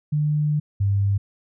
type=tone pair in turn; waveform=sine; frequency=149.8 / 99.63 Hz; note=D3 / G2; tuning=+35 / +29 cents; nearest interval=perfect fifth; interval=706 cents; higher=first; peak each=-18 / -17 dBFS; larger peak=second; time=0.12-0.6 / 0.8-1.18 s; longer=first; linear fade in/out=10 ms; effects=none